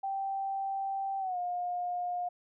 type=tone with pitch glide; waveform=sine; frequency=781 to 712.1 Hz; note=G5 to F5; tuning=-7 to +33 cents; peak=-31 dBFS; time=0.03-2.29 s; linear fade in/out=10 ms; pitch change=-160 cents; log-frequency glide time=1.19-1.38 s; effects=none